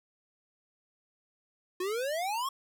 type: exponential sweep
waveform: square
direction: up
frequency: 353.7 to 1117 Hz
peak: -31 dBFS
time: 1.8-2.49 s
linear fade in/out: 5 ms
effects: none